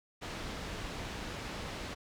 pink low-pass noise, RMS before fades -41 dBFS, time 0.21-1.95 s, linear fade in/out 20 ms, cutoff 5000 Hz, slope 12 dB/octave, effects none

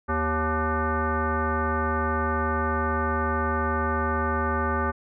sine tone with frequency modulation, 554.4 Hz, C#5, in tune, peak -22 dBFS, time 0.08-4.92 s, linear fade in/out 20 ms, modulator 316 Hz, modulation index 3, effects none

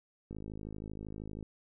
click train, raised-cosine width 3 ms, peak -30 dBFS, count 60, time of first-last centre 0.31-1.427 s, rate 52.8 Hz, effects none

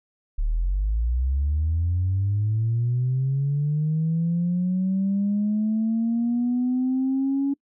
sine linear sweep, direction up, 35 to 280 Hz, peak -19 dBFS, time 0.38-7.54 s, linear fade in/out 10 ms, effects noise-tail reverb RT60 0.1 s tail -25 dB re dry + tanh soft clip ceiling -16 dBFS

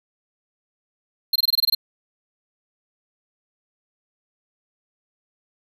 square tone bursts, 4186 Hz, C8, in tune, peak -16 dBFS, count 9, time 1.33-1.749 s, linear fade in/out 5 ms, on 27 ms, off 22 ms, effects none

